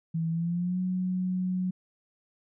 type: tone with pitch glide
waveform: sine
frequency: 163.7 to 183.75 Hz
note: E3 to F#3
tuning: -12 to -12 cents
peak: -26 dBFS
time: 0.14-1.71 s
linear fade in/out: 10 ms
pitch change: +200 cents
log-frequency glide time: 0.3-0.79 s
effects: none